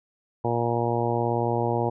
harmonic tone, 118.2 Hz, A#2, 24 cents sharp, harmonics 1 / 2 / 3 / 4 / 5 / 6 / 7 / 8, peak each -28 / -32 / -29 / -29 / -32 / -32 / -30 / -33 dBFS, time 0.44-1.9 s, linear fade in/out 10 ms, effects none

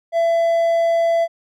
triangle tone, 670 Hz, E5, 28 cents sharp, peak -12 dBFS, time 0.12-1.28 s, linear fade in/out 50 ms, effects none

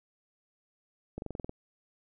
slowing click train, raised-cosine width 2 ms, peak -24 dBFS, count 8, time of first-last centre 1.18-1.494 s, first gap 41 ms, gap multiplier 1.03, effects none

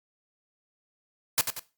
white noise with echo, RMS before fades -22 dBFS, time 1.38-1.41 s, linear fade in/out 0 ms, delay 92 ms, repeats 2, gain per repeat -7 dB, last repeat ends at 1.594 s, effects noise-tail reverb RT60 0.3 s tail -17 dB re dry + Opus 48 kbps

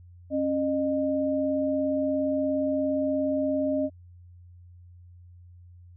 sine tone pair together, 272.3 / 610.6 Hz, C#4 / D#5, -31 / -33 cents, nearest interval octave + major second, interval 1398 cents, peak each -26 dBFS, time 0.3-3.9 s, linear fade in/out 50 ms, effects added 88 Hz sine -47 dBFS peak until 5.96 s

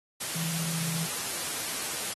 sine tone in noise, 164.81 Hz, E3, in tune, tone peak -32 dBFS, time 0.35-1.06 s, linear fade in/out 10 ms, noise white, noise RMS -33 dBFS, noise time 0.2-2.14 s, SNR -2 dB, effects high-pass 100 Hz 12 dB/octave + AAC 32 kbps

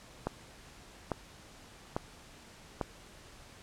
click train, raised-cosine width 1 ms, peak -17 dBFS, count 4, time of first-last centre 0.27-2.812 s, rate 1.18 Hz, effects pink hiss -54 dBFS RMS until 3.62 s + low-pass 9000 Hz 12 dB/octave

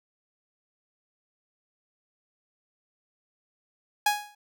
sawtooth tone with exponential decay, 830.6 Hz, G#5, in tune, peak -14 dBFS, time 4.06-4.35 s, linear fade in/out 5 ms, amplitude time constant 63 ms, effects none

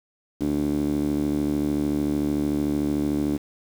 sawtooth tone with band-pass filter, 73.42 Hz, D2, in tune, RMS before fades -24 dBFS, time 0.4-3.38 s, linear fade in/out 20 ms, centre 290 Hz, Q 4.3, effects 7-bit

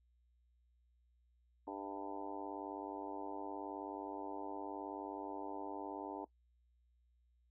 harmonic tone with a mistuned harmonic, 99.1 Hz, G2, 19 cents sharp, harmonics 3 / 4 / 5 / 6 / 7 / 8 / 9 / 10, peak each -47 / -50 / -53 / -53 / -53 / -51 / -48 / -57 dBFS, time 1.67-6.25 s, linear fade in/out 5 ms, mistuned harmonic 6, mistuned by +57 cents, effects noise-tail reverb RT60 0.1 s tail -20 dB re dry + added 60 Hz sine -70 dBFS peak until 7.5 s

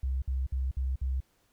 sine tone bursts, 65.41 Hz, C2, in tune, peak -27 dBFS, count 5, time 0.03-1.204 s, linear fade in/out 5 ms, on 190 ms, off 56 ms, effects pink hiss -70 dBFS RMS until 1.52 s

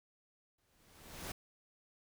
pink noise with exponential growth, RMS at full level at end -41 dBFS, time 0.58-1.32 s, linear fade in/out 5 ms, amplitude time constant 160 ms, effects none

